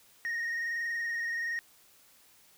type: tone with frequency modulation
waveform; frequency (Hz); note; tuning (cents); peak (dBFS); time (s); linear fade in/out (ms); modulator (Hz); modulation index
sine; 1861; A#6; -3; -28; 0.25-1.59; 0; 21.2; 1.3
effects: tanh soft clip ceiling -30 dBFS + white hiss -61 dBFS RMS until 2.57 s